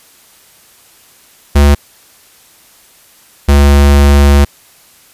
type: tone pair in turn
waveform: square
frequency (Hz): 71.7 / 70.96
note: D2 / C#2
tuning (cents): -41 / +41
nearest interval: unison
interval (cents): 18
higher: first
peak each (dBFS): -4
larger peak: neither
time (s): 1.55-1.75 / 3.48-4.45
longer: second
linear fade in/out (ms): 10
effects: white hiss -44 dBFS RMS until 5.13 s + resampled to 32000 Hz